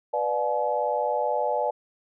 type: chord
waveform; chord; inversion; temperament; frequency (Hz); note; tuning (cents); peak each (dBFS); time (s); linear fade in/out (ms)
sine; B diminished seventh; none; just; 493.9 / 592.7 / 711.2 / 853.4; B4 / D5 / F5 / Ab5; 0 / +16 / +31 / +47; -29 / -27 / -31 / -27; 0.13-1.71; 10
effects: none